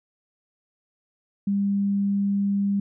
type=tone; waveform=sine; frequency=199.8 Hz; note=G3; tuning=33 cents sharp; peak=-20 dBFS; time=1.47-2.8 s; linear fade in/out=5 ms; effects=none